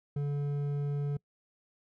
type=tone with hard clipping; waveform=triangle; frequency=143.8 Hz; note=D3; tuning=36 cents flat; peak=-31 dBFS; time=0.16-1.17 s; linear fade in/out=5 ms; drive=10 dB; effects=noise-tail reverb RT60 0.1 s tail -25 dB re dry